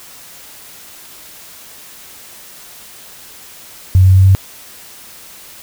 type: tone with pitch steps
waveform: sine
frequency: 92.9 / 93.82 / 94.74 / 95.68 Hz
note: F#2 / F#2 / F#2 / G2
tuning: +7 / +25 / +41 / -41 cents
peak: -4 dBFS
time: 3.95-4.35 s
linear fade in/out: 0 ms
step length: 100 ms
effects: white hiss -37 dBFS RMS until 5.62 s